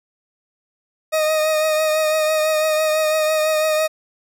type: tone with vibrato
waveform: 40% pulse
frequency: 622.3 Hz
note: D#5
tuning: in tune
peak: -15 dBFS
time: 1.12-3.88 s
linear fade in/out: 20 ms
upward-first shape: triangle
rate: 6 Hz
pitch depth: 29 cents each way
effects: none